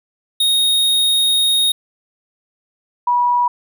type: tone pair in turn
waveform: square / sine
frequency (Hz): 3729 / 971.8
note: A#7 / B5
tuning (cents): 0 / -28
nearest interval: octave + major seventh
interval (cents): 2328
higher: first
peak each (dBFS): -13 / -12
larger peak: second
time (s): 0.4-1.72 / 3.07-3.48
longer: first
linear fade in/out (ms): 5
effects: none

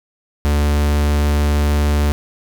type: tone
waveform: 45% pulse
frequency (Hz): 73.42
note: D2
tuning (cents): 0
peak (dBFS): -13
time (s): 0.45-2.12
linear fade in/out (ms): 0
effects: 8-bit

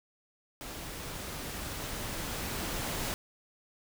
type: noise with level ramp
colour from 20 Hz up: pink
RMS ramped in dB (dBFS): -42 to -34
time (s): 0.61-3.14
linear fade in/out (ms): 0
effects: none

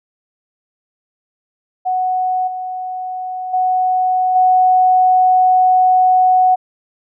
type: tone with level steps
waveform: sine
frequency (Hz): 740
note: F#5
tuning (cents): 0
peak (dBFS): -14 / -21 / -12 / -8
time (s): 1.85-6.56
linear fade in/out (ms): 20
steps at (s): 2.47 / 3.53 / 4.35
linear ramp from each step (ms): 10
effects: none

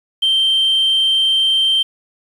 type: tone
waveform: sine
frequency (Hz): 3136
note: G7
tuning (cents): 0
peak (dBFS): -10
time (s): 0.22-1.83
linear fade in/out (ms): 10
effects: tanh soft clip ceiling -9 dBFS + 7-bit

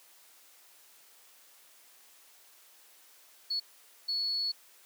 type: tone bursts at uneven times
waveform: sine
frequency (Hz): 4395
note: C#8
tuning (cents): -16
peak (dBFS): -29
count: 2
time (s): 3.5-3.6 / 4.08-4.52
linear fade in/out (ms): 10
effects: white hiss -59 dBFS RMS until 4.85 s + high-pass 400 Hz 12 dB/octave

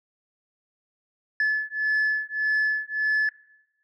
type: beating tone pair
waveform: sine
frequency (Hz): 1725 / 1726.7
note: A6 / A6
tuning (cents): -35 / -33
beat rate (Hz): 1.7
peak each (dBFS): -23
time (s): 1.4-3.29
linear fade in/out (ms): 2
effects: noise-tail reverb RT60 0.9 s tail -20 dB re dry + tanh soft clip ceiling -18 dBFS

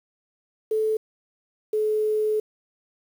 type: tone pair in turn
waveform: sine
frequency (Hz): 435.4 / 428.9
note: A4 / A4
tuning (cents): -18 / -44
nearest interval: unison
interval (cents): 26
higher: first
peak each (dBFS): -20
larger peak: neither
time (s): 0.71-0.97 / 1.73-2.4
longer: second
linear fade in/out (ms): 5
effects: 8-bit

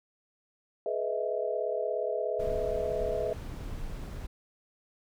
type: chord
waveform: sine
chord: E major seventh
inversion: first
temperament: equal with one note detuned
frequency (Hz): 424.5 / 493.9 / 622.3 / 659.3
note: G#4 / B4 / D#5 / E5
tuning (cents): +38 / 0 / 0 / 0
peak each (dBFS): -34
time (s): 0.86-3.33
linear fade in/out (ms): 2
type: noise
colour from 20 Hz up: brown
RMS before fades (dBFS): -38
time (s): 2.39-4.27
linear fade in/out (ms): 10
effects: none

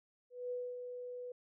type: tone with ADSR envelope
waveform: sine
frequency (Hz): 493.9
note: B4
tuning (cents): 0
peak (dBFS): -36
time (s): 0.3-1.32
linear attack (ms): 210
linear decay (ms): 250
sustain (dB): -6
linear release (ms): 4
effects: none

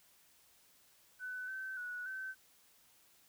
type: tone with pitch steps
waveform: sine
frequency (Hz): 1502 / 1539 / 1470 / 1537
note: F#6 / G6 / F#6 / G6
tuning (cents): +26 / -32 / -12 / -35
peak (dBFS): -40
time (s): 1.19-2.35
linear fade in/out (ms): 50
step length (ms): 290
effects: white hiss -67 dBFS RMS until 3.28 s

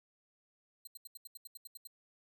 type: tone bursts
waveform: 5% pulse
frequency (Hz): 4136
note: C8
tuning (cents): -21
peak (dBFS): -39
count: 11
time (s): 0.85-1.873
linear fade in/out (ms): 5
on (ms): 23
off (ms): 77
effects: none

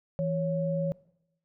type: tone pair together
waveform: sine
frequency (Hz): 164.95 / 554.4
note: E3 / C#5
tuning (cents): +1 / 0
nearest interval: octave + major sixth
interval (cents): 2099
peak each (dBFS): -29 / -29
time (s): 0.19-0.92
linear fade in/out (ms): 0
effects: noise-tail reverb RT60 0.8 s tail -21 dB re dry

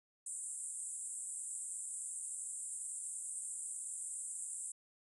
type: band-pass noise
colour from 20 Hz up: pink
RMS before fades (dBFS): -44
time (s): 0.26-4.72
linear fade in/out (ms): 5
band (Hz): 7600 to 9700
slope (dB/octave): 96
effects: none

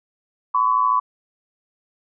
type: tone pair together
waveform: sine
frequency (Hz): 1015.9 / 1129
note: B5 / C#6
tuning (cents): +49 / +31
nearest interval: major second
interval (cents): 182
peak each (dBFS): -18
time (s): 0.54-1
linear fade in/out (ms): 10
effects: none

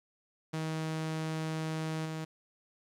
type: tone with level steps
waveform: sawtooth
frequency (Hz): 158.6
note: D#3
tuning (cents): +33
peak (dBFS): -29 / -32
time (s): 0.53-2.25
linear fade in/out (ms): 10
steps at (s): 2.05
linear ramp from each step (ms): 10
effects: low-pass 9000 Hz 12 dB/octave + 11-bit

